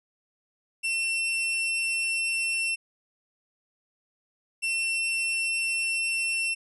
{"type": "tone pair in turn", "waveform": "40% pulse", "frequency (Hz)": [2702, 2702], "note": ["E7", "E7"], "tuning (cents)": [42, 42], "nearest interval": "unison", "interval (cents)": 0, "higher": "neither", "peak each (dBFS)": -24, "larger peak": "neither", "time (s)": [[0.83, 2.76], [4.62, 6.55]], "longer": "neither", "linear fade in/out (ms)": 20, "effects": ["resampled to 32000 Hz"]}